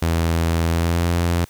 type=tone with pitch glide; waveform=sawtooth; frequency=83 to 85.83 Hz; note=E2 to F2; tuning=+12 to -30 cents; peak=-13 dBFS; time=0.02-1.45 s; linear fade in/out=5 ms; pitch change=+58 cents; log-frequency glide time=0.68-1.07 s; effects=white hiss -50 dBFS RMS until 1.49 s